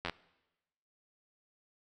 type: slowing click train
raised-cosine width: 0.3 ms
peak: -19 dBFS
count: 5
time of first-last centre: 0.05-0.097 s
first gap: 11 ms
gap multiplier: 1.04
effects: noise-tail reverb RT60 1.0 s tail -20 dB re dry